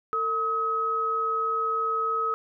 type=tone pair together; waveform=sine; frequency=450.8 / 1275 Hz; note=A4 / D#6; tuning=+42 / +42 cents; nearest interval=octave + tritone; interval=1800 cents; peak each=-32 / -24 dBFS; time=0.13-2.34 s; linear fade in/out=0 ms; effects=none